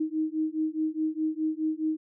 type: beating tone pair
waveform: sine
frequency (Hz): 311.1 / 315.9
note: D#4 / D#4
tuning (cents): 0 / +26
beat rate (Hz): 4.8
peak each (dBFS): -29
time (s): 0-1.97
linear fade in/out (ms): 10
effects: none